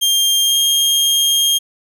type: tone with pitch glide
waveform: sawtooth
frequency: 3200 to 3224 Hz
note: G7 to G7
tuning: +35 to +48 cents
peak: -9 dBFS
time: 0.01-1.59 s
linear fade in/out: 20 ms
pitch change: +13 cents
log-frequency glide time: 0.42-0.57 s
effects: none